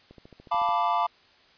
click train, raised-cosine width 2 ms, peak -34 dBFS, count 9, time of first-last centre 0.11-0.69 s, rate 13.8 Hz
triangle chord, B half-diminished seventh, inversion second, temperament equal, 698.5 / 880 / 987.8 / 1174.7 Hz, F5 / A5 / B5 / D6, 0 / 0 / 0 / 0 cents, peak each -26 dBFS, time 0.51-1.07 s, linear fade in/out 10 ms
effects white hiss -58 dBFS RMS until 1.57 s + resampled to 11025 Hz

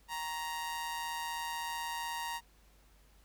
sawtooth tone with amplitude modulation, 936 Hz, A#5, 7 cents sharp, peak -30 dBFS, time 0.08-2.41 s, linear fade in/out 50 ms, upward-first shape sine, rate 163 Hz, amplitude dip 55%, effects added 50 Hz sine -62 dBFS peak until 3.24 s + pink hiss -67 dBFS RMS until 3.24 s

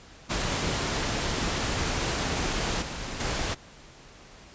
pink noise with level steps, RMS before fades -28 / -35 / -29 dBFS, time 0.29-3.55 s, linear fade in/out 20 ms, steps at 2.82 / 3.2 s, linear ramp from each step 2 ms, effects pink hiss -50 dBFS RMS until 4.54 s + resampled to 16000 Hz

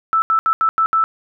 sine tone bursts at uneven times, 1318.5 Hz, E6, in tune, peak -12 dBFS, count 6, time 0.13-0.22 / 0.3-0.39 / 0.46-0.53 / 0.61-0.69 / 0.78-0.86 / 0.93-1.04 s, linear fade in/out 0 ms, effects none

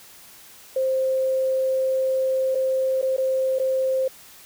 sine tone with dropouts, 525 Hz, C5, 6 cents sharp, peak -19 dBFS, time 0.76-4.08 s, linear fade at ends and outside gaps 5 ms, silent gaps 2.549-2.553 / 3.016-3.026 / 3.166-3.18 / 3.587-3.597 s, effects white hiss -47 dBFS RMS until 4.45 s

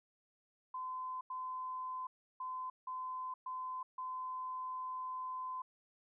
sine tone bursts at uneven times, 1024 Hz, C6, 38 cents flat, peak -39 dBFS, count 6, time 0.74-1.21 / 1.3-2.07 / 2.4-2.7 / 2.87-3.34 / 3.46-3.83 / 3.98-5.62 s, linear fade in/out 5 ms, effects none

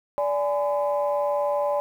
sine tone cluster, 581 / 833 / 1014 Hz, D5 / G#5 / B5, -19 / +5 / +45 cents, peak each -22 / -28 / -30 dBFS, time 0.18-1.8 s, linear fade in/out 0 ms, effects tanh soft clip ceiling -13 dBFS + 9-bit

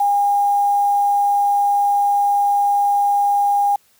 sine tone with quantisation, 811 Hz, G#5, 41 cents flat, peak -13 dBFS, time 0-3.76 s, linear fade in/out 5 ms, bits 6, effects white hiss -57 dBFS RMS until 3.99 s

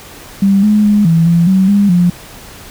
sine tone with pitch steps, 196.9 / 211 / 207.6 / 164.7 / 169.6 / 189.6 / 202.1 / 176.3 Hz, G3 / G#3 / G#3 / E3 / E3 / F#3 / G#3 / F3, +8 / +28 / 0 / -1 / +50 / +43 / -47 / +17 cents, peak -6 dBFS, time 0.42-2.1 s, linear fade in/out 5 ms, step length 210 ms, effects pink hiss -34 dBFS RMS until 2.7 s

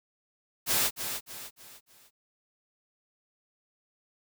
white noise with echo, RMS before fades -26 dBFS, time 0.66-0.91 s, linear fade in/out 50 ms, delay 300 ms, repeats 4, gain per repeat -8 dB, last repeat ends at 2.11 s, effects none

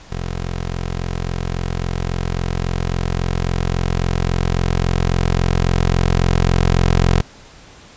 15% pulse tone with level ramp, 43.65 Hz, F1, in tune, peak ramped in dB -16 to -5 dBFS, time 0.1-7.22 s, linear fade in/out 20 ms, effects pink hiss -43 dBFS RMS until 7.96 s + resampled to 16000 Hz

